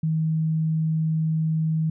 sine tone, 158.9 Hz, D#3, 37 cents sharp, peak -20 dBFS, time 0.03-1.9 s, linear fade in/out 5 ms, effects none

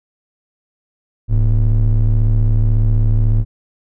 triangle ring-modulated tone, 69 Hz, C#2, 7 cents flat, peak -5 dBFS, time 1.28-3.45 s, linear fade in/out 50 ms, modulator 38.1 Hz, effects none

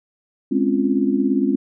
sine chord, Db major seventh, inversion second, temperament just, 207.9 / 259.9 / 277.2 / 346.5 Hz, Ab3 / C4 / Db4 / F4, +2 / -11 / 0 / -14 cents, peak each -22 / -20 / -20 / -24 dBFS, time 0.51-1.56 s, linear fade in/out 10 ms, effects none

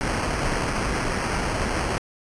pink noise with sample-and-hold, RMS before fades -25 dBFS, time 0.01-1.98 s, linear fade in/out 0 ms, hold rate 3675 Hz, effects resampled to 22050 Hz

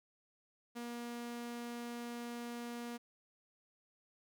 sawtooth tone, 238.1 Hz, A#3, 37 cents sharp, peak -38 dBFS, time 0.75-2.98 s, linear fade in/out 20 ms, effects none

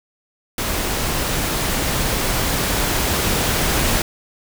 pink noise with level ramp, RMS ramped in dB -22 to -18 dBFS, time 0.58-4.02 s, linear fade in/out 2 ms, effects none

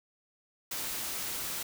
white noise, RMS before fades -36 dBFS, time 0.71-1.63 s, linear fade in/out 5 ms, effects none

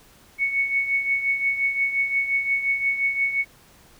sine tone with tremolo, 2217 Hz, C#7, in tune, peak -17 dBFS, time 0.38-3.45 s, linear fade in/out 50 ms, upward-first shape triangle, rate 5.7 Hz, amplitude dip 70%, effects pink hiss -53 dBFS RMS until 3.99 s

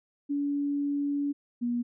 sine tone pair in turn, 285.6 / 240.2 Hz, D4 / B3, -48 / -48 cents, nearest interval minor third, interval 300 cents, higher first, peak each -26 dBFS, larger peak neither, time 0.29-1.33 / 1.61-1.83 s, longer first, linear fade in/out 20 ms, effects none

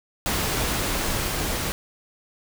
pink noise with level ramp, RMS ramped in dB -24 to -27 dBFS, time 0.26-1.72 s, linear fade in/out 0 ms, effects none

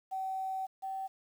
sine tone pair in turn, 763 / 769.6 Hz, G5 / G5, -47 / -32 cents, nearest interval unison, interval 15 cents, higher second, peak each -33 / -35 dBFS, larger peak first, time 0.11-0.67 / 0.82-1.08 s, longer first, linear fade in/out 20 ms, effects 10-bit

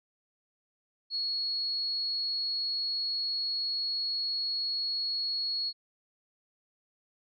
sine tone, 4339 Hz, C#8, 38 cents flat, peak -29 dBFS, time 1.1-5.73 s, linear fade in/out 50 ms, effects none

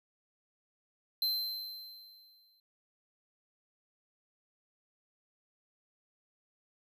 square tone with exponential decay, 4101 Hz, C8, 36 cents flat, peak -28 dBFS, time 1.22-2.6 s, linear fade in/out 2 ms, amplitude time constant 300 ms, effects none

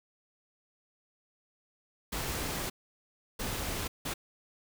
pink noise bursts at uneven times, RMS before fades -35 dBFS, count 3, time 2.12-2.7 / 3.39-3.88 / 4.05-4.14 s, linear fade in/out 10 ms, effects none

